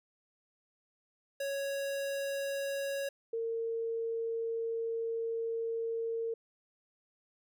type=tone pair in turn; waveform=square / sine; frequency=554.4 / 456.7 Hz; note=C#5 / A#4; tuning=0 / -36 cents; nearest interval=minor third; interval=336 cents; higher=first; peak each=-34 / -32 dBFS; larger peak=second; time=1.4-3.09 / 3.33-6.34 s; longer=second; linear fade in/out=5 ms; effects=none